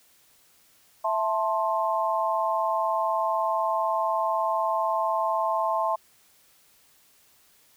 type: chord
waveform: sine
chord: A minor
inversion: second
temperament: just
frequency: 660 / 880 / 1056 Hz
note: E5 / A5 / C6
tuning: +2 / 0 / +16 cents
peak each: -27 dBFS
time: 1.04-5.96 s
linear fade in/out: 10 ms
effects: white hiss -60 dBFS RMS until 7.76 s